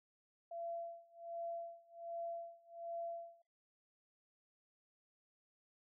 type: tone with tremolo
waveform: sine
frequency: 678 Hz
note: E5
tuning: 49 cents sharp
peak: -40 dBFS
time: 0.51-3.42 s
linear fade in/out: 5 ms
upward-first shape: sine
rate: 1.3 Hz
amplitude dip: 95%
effects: noise-tail reverb RT60 0.5 s tail -23 dB re dry